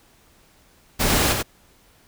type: noise with echo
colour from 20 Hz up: pink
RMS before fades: -20 dBFS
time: 0.99-1.34 s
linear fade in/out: 20 ms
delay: 91 ms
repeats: 1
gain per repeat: -4 dB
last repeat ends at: 1.431 s
effects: pink hiss -56 dBFS RMS until 2.07 s